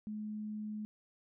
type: tone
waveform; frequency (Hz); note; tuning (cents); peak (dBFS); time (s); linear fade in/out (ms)
sine; 212.7; G#3; +42; -38; 0.07-0.85; 0
effects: none